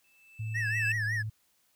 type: tone with exponential growth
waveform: triangle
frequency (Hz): 2637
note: E7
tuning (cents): 0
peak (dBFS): -25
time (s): 0.04-0.92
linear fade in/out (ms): 2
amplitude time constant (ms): 190
type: tone with pitch glide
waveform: sine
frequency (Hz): 109.6 to 108.59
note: A2 to A2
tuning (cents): -6 to -22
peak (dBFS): -32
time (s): 0.39-1.3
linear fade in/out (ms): 10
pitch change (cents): -16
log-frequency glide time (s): 0.65-0.92
type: tone with vibrato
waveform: triangle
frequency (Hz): 1784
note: A6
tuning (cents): +23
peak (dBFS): -28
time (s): 0.54-1.23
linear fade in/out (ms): 20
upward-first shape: triangle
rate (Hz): 5.4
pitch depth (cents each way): 160
effects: white hiss -70 dBFS RMS until 1.75 s